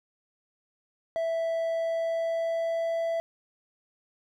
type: tone with pitch glide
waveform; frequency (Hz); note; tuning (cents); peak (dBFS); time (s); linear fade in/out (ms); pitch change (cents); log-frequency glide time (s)
triangle; 659.3 to 663.9; E5 to E5; 0 to +12; -24; 1.16-3.2; 0; +12; 1.68-3.01
effects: none